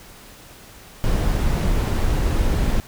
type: noise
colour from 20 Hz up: brown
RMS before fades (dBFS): -19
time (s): 1.04-2.8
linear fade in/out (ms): 0
effects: pink hiss -44 dBFS RMS until 2.87 s